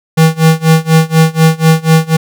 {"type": "tone with tremolo", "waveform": "square", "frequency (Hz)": 160.6, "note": "E3", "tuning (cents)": -45, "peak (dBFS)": -3, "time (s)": [0.17, 2.17], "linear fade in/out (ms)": 10, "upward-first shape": "sine", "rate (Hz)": 4.1, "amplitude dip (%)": 95, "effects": []}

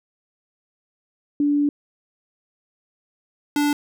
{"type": "tone pair in turn", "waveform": ["sine", "square"], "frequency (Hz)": [290, 292], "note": ["D4", "D4"], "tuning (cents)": [-22, -10], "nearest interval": "unison", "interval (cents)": 12, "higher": "second", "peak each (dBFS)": [-16, -18], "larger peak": "first", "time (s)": [[1.4, 1.69], [3.56, 3.73]], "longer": "first", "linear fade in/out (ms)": 2, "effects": []}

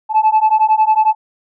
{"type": "beating tone pair", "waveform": "sine", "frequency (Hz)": [863, 874], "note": ["A5", "A5"], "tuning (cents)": [-34, -12], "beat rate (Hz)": 11, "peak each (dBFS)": -11, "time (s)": [0.09, 1.15], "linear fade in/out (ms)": 50, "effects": ["tanh soft clip ceiling -5 dBFS"]}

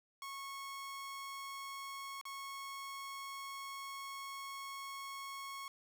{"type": "tone with dropouts", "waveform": "sawtooth", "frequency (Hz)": 1098, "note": "C#6", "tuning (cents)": -17, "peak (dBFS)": -40, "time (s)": [0.22, 5.68], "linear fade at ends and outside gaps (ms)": 1, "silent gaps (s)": [2.213, 2.253], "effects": []}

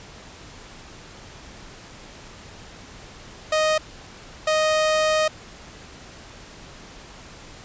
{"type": "tone bursts at uneven times", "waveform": "sawtooth", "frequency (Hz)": 622.3, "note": "D#5", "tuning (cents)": 0, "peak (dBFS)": -14, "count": 2, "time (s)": [[3.52, 3.78], [4.47, 5.28]], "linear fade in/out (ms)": 5, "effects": ["pink hiss -43 dBFS RMS until 7.64 s", "resampled to 16000 Hz"]}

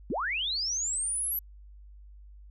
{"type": "linear sweep", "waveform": "sine", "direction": "up", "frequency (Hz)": [155.56, 11970], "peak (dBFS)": -28, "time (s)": [0.1, 1.39], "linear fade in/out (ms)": 2, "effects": ["added 50 Hz sine -47 dBFS peak until 2.5 s"]}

